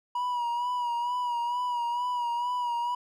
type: tone with vibrato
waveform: triangle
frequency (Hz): 967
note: B5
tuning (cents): -37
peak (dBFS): -25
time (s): 0.15-2.95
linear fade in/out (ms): 5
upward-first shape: sine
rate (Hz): 2.2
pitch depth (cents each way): 42
effects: none